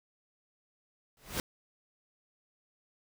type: noise with exponential growth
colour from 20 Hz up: pink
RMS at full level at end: -30 dBFS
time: 1.17-1.4 s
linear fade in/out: 1 ms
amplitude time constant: 50 ms
effects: none